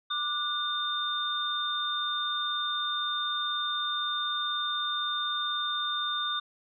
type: tone cluster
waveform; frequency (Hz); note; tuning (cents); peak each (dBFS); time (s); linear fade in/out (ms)
sine; 1182 / 1461 / 3621; D6 / F#6 / A7; +11 / -22 / +49; -33 / -37 / -30; 0.1-6.4; 10
effects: none